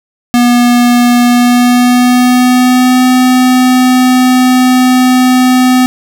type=tone with pitch glide; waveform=square; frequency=242.3 to 253.6 Hz; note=B3 to B3; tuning=-33 to +46 cents; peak=-5 dBFS; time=0.34-5.86 s; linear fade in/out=0 ms; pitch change=+79 cents; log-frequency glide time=1.23-3.04 s; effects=none